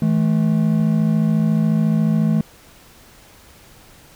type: tone pair together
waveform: triangle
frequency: 161.59 / 215.7 Hz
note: E3 / A3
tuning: -34 / -34 cents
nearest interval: perfect fourth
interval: 500 cents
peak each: -15 dBFS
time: 0.02-2.41 s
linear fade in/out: 2 ms
effects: pink hiss -47 dBFS RMS until 4.15 s